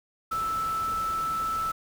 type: tone in noise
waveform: sine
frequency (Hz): 1318.5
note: E6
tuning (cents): 0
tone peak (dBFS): -26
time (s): 0.31-1.72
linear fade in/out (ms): 10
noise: pink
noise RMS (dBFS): -41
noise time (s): 0.31-1.72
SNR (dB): +12
effects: none